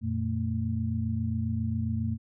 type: tone cluster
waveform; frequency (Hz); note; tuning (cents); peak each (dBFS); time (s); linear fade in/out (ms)
sine; 89.3 / 116.7 / 224.1; F2 / A#2 / A3; +39 / +2 / +32; -31; 0.01-2.18; 50
effects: none